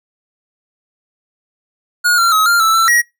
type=tone with pitch steps; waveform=square; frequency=1440 / 1371 / 1276 / 1395 / 1318 / 1338 / 1901 Hz; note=F#6 / F6 / D#6 / F6 / E6 / E6 / A#6; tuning=-47 / -32 / +43 / -2 / -1 / +25 / +33 cents; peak=-10 dBFS; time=2.04-3.02 s; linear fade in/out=20 ms; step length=140 ms; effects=noise-tail reverb RT60 0.2 s tail -23 dB re dry